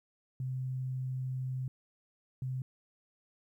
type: tone bursts at uneven times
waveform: sine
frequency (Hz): 129.5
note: C3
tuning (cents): -17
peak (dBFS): -33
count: 2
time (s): 0.4-1.68 / 2.42-2.62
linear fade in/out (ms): 2
effects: 12-bit